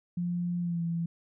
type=tone with pitch glide; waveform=sine; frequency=175.1 to 168.16 Hz; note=F3 to E3; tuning=+5 to +35 cents; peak=-28 dBFS; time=0.17-1.06 s; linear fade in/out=5 ms; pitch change=-70 cents; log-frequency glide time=0.6-0.82 s; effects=none